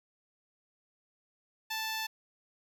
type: tone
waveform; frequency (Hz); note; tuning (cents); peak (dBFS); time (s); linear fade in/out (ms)
10% pulse; 880; A5; 0; -25; 1.7-2.07; 10
effects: none